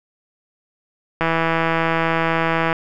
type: click train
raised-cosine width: 0.5 ms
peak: -4 dBFS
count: 250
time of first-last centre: 1.21-2.728 s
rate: 164 Hz
effects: none